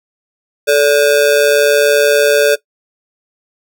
square ring-modulated tone, 507 Hz, B4, 45 cents sharp, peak -5 dBFS, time 0.67-2.56 s, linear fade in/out 20 ms, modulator 70.3 Hz, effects noise-tail reverb RT60 0.1 s tail -18 dB re dry

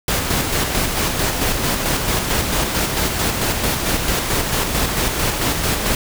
pink noise with tremolo, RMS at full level -18 dBFS, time 0.08-5.95 s, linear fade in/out 2 ms, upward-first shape square, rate 4.5 Hz, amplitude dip 35%, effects none

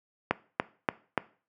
click train, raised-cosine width 0.5 ms, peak -8 dBFS, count 4, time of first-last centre 0.31-1.177 s, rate 3.46 Hz, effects noise-tail reverb RT60 0.4 s tail -19 dB re dry + high-pass 150 Hz 12 dB/octave

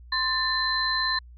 sine tone cluster, 1041 / 1776 / 4079 Hz, C6 / A6 / C8, -9 / +16 / -45 cents, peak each -29 / -27 / -26 dBFS, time 0.12-1.19 s, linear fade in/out 5 ms, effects added 60 Hz sine -44 dBFS peak until 1.37 s

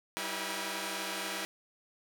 5% pulse tone cluster, 193.4 / 318.4 / 330.3 / 483.3 / 811 Hz, G3 / D#4 / E4 / B4 / G#5, -23 / +40 / +4 / -38 / -41 cents, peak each -30 dBFS, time 0.17-1.45 s, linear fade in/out 0 ms, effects none

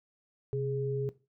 sine tone pair together, 130.81 / 415.3 Hz, C3 / G#4, 0 / 0 cents, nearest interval octave + minor sixth, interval 2000 cents, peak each -32 / -32 dBFS, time 0.53-1.09 s, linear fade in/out 0 ms, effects noise-tail reverb RT60 0.3 s tail -18 dB re dry

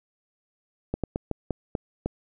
slowing click train, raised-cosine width 2 ms, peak -13 dBFS, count 7, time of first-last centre 0.94-2.06 s, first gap 97 ms, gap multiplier 1.26, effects none

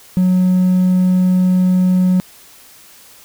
triangle tone, 183.4 Hz, F#3, 15 cents flat, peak -7 dBFS, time 0.17-2.2 s, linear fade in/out 0 ms, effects tanh soft clip ceiling -4 dBFS + white hiss -43 dBFS RMS until 3.24 s

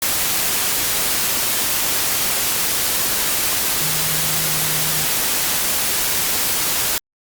sine tone in noise, 155.56 Hz, D#3, in tune, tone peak -30 dBFS, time 3.81-5.05 s, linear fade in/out 2 ms, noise white, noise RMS -19 dBFS, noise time 0.02-6.98 s, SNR -14 dB, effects Opus 48 kbps

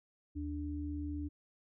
sine tone pair together, 77.95 / 293.7 Hz, D#2 / D4, +4 / 0 cents, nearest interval octave + major seventh, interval 2296 cents, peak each -39 / -39 dBFS, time 0.35-1.29 s, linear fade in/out 20 ms, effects none

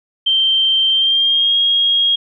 sine tone with pitch glide, 3136 to 3269 Hz, G7 to G#7, 0 to -28 cents, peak -11 dBFS, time 0.26-2.16 s, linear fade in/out 10 ms, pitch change +72 cents, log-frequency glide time 0.9-1.56 s, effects none

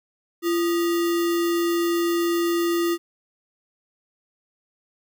sine tone with sample-and-hold, 341.4 Hz, F4, 39 cents flat, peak -19 dBFS, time 0.42-2.98 s, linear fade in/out 50 ms, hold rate 1575 Hz, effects none

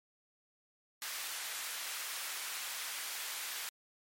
pink high-pass noise, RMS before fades -41 dBFS, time 1.02-3.69 s, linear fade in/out 0 ms, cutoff 1400 Hz, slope 12 dB/octave, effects MP3 64 kbps

